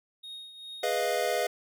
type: tone with tremolo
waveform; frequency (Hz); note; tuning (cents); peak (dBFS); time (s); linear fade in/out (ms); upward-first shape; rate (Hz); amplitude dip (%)
triangle; 3729; A#7; 0; -37; 0.23-0.99; 10; triangle; 2.5; 65
type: chord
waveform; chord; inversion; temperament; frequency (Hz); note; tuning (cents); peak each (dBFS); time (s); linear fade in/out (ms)
square; F half-diminished seventh; first; equal; 415.3 / 493.9 / 622.3 / 698.5; Ab4 / Cb5 / Eb5 / F5; 0 / 0 / 0 / 0; -35 / -32 / -32 / -32; 0.83-1.47; 5
effects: none